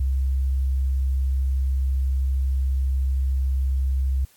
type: tone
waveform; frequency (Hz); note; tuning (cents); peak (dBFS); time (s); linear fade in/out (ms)
sine; 66.3; C2; +23; -19; 0-4.25; 5
effects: white hiss -57 dBFS RMS until 4.36 s + AAC 64 kbps